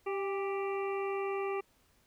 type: harmonic tone with a mistuned harmonic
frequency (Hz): 392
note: G4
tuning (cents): 0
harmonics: 1 / 2 / 3 / 5 / 6 / 7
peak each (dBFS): -33 / -41 / -41 / -49 / -46 / -49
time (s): 0.06-1.61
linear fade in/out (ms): 10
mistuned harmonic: 2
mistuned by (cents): +35
effects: pink hiss -69 dBFS RMS until 2.06 s